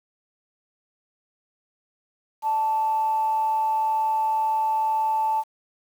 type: tone with amplitude modulation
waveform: sine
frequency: 879 Hz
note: A5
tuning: 2 cents flat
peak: -18 dBFS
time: 2.42-5.44 s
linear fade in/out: 50 ms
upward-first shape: sine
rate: 269 Hz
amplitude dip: 30%
effects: tanh soft clip ceiling -14 dBFS + 8-bit